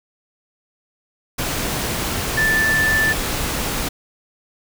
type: tone in noise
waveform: sine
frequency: 1760 Hz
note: A6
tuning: in tune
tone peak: -15 dBFS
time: 2.37-3.13 s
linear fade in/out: 10 ms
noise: pink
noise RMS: -23 dBFS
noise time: 1.38-3.89 s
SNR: +5 dB
effects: none